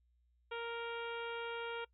harmonic tone, 466.2 Hz, A#4, in tune, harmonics 1 / 2 / 3 / 4 / 5 / 6 / 7 / 8, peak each -42 / -46 / -46 / -56 / -51 / -52 / -53 / -62 dBFS, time 0.51-1.85 s, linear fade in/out 10 ms, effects noise-tail reverb RT60 0.1 s tail -23 dB re dry + added 60 Hz sine -70 dBFS peak until 1.93 s

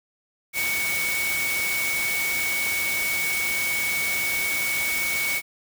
sine tone in noise, 2234 Hz, C#7, 13 cents sharp, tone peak -24 dBFS, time 0.53-5.42 s, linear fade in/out 50 ms, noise white, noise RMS -29 dBFS, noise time 0.53-5.42 s, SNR +2 dB, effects none

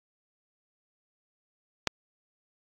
click, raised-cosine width 0.2 ms, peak -7 dBFS, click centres 1.873 s, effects AAC 64 kbps

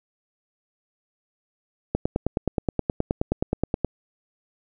click train, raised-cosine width 2 ms, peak -8 dBFS, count 19, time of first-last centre 1.95-3.847 s, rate 9.49 Hz, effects none

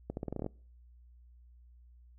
accelerating click train, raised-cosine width 2 ms, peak -23 dBFS, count 10, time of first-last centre 0.1-0.464 s, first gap 71 ms, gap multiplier 0.85, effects noise-tail reverb RT60 0.5 s tail -26 dB re dry + added 60 Hz sine -55 dBFS peak until 2.18 s

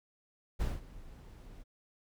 brown noise with ADSR envelope, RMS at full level -31 dBFS, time 0.59-1.64 s, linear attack 23 ms, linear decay 190 ms, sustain -19 dB, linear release 26 ms, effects none

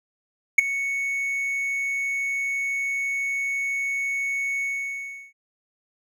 triangle tone with ADSR envelope, 2217 Hz, C#7, in tune, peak -5 dBFS, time 0.58-5.33 s, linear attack 7 ms, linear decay 12 ms, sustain -17 dB, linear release 710 ms, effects none

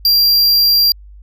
square tone, 4750 Hz, D8, 19 cents sharp, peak -9 dBFS, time 0.05-0.92 s, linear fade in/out 2 ms, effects added 50 Hz sine -35 dBFS peak until 1.22 s

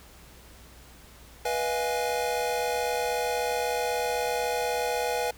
square chord, F half-diminished seventh, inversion second, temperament equal with one note detuned, 488.8 / 622.3 / 698.5 / 830.6 Hz, Cb5 / Eb5 / F5 / Ab5, -18 / 0 / 0 / 0 cents, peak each -30 / -36 / -34 / -32 dBFS, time 1.45-5.31 s, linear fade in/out 5 ms, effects added 60 Hz sine -52 dBFS peak until 5.37 s + pink hiss -52 dBFS RMS until 5.37 s

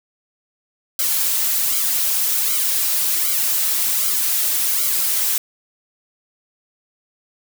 blue noise with flanger, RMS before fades -19 dBFS, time 0.99-5.38 s, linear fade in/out 2 ms, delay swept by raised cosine 1.1 to 4.3 ms, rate 1.3 Hz, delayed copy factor -1, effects none

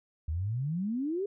sine exponential sweep, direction up, 73.7 to 415.3 Hz, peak -29 dBFS, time 0.28-1.26 s, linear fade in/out 5 ms, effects none

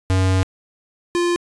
square tone pair in turn, 94 / 348 Hz, F#2 / F4, +28 / -6 cents, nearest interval octave + major seventh, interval 2266 cents, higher second, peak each -15 / -17 dBFS, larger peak first, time 0.1-0.43 / 1.15-1.36 s, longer first, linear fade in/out 0 ms, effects resampled to 22050 Hz

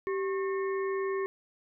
harmonic tone with a mistuned harmonic, 362.4 Hz, F#4, 36 cents flat, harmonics 1 / 3 / 5 / 6, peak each -29 / -38 / -42 / -47 dBFS, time 0.07-1.26 s, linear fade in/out 0 ms, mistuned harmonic 1, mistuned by +120 cents, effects none

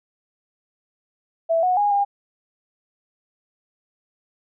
sine tone with pitch steps, 660 / 732 / 822 / 806 Hz, E5 / F#5 / G#5 / G5, +2 / -19 / -18 / +48 cents, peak -16 dBFS, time 1.49-2.05 s, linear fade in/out 20 ms, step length 140 ms, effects none

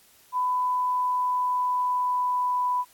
sine tone with pitch glide, 1000 to 992.5 Hz, B5 to B5, +21 to +8 cents, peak -22 dBFS, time 0.32-2.85 s, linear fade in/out 50 ms, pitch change -13 cents, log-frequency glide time 0.51-2.68 s, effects white hiss -57 dBFS RMS until 2.93 s + AAC 64 kbps

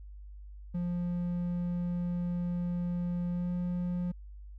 triangle tone with pitch glide, 175.5 to 177.33 Hz, F3 to F3, +9 to +27 cents, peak -28 dBFS, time 0.74-4.12 s, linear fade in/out 10 ms, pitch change +18 cents, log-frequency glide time 3.3-3.51 s, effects added 50 Hz sine -44 dBFS peak until 4.58 s

